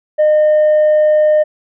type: tone with tanh clipping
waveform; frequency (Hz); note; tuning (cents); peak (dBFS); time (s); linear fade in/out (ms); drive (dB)
sine; 610; D#5; -34; -8; 0.18-1.44; 20; 1
effects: none